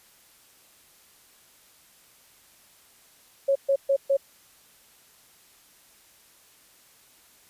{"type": "tone bursts", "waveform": "sine", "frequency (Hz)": 550, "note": "C#5", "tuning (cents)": -14, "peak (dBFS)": -18, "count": 4, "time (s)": [3.48, 4.17], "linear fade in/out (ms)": 10, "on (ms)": 75, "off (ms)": 130, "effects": ["white hiss -57 dBFS RMS until 7.49 s", "resampled to 32000 Hz"]}